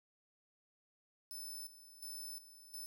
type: tone with tremolo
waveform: 10% pulse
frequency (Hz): 5274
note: E8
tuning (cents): 0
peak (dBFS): -39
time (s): 1.31-2.86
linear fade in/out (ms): 0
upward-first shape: square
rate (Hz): 1.4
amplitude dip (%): 75
effects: none